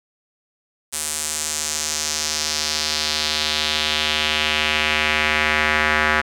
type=tone with band-pass filter sweep; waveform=square; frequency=76.5 Hz; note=D#2; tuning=29 cents flat; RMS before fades=-21 dBFS; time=0.92-6.22 s; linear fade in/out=20 ms; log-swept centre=8900 to 1700 Hz; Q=2.1; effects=none